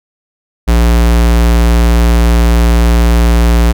square tone, 58.27 Hz, A#1, in tune, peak -6 dBFS, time 0.67-3.73 s, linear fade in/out 20 ms, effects none

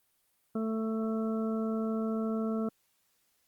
harmonic tone, 221.5 Hz, A3, 12 cents sharp, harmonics 1 / 2 / 3 / 5 / 6, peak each -30 / -36 / -41 / -49 / -44 dBFS, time 0.55-2.69 s, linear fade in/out 5 ms, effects white hiss -73 dBFS RMS until 3.47 s + Opus 32 kbps

